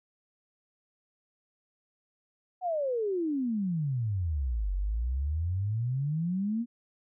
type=exponential two-way sweep; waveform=sine; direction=down then up; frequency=754 to 45.59 to 242.2 Hz; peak=-27 dBFS; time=2.61-6.66 s; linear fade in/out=50 ms; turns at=4.73 s; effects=none